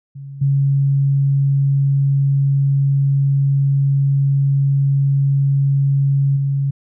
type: tone with level steps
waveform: sine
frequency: 138.59 Hz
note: C#3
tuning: in tune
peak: -29 / -12 / -15 dBFS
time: 0.15-6.71 s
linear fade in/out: 10 ms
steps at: 0.41 / 6.36 s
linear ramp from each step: 10 ms
effects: none